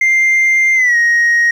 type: tone with pitch glide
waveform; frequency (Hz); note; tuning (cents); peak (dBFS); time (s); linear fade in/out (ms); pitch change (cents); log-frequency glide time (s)
sine; 2097 to 1879; C7 to A#6; +3 to +13; -6; 0.01-1.51; 5; -190; 0.75-0.96
effects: tanh soft clip ceiling -7 dBFS + 7-bit